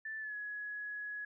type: tone with pitch glide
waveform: sine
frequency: 1760 to 1681.5 Hz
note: A6 to G#6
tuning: 0 to +21 cents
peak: -39 dBFS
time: 0.05-1.25 s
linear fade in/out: 5 ms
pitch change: -79 cents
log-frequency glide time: 0.19-0.35 s
effects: none